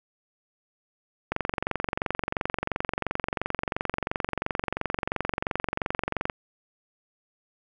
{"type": "click train", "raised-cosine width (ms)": 0.5, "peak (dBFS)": -11, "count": 115, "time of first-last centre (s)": [1.32, 6.298], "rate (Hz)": 22.9, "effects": []}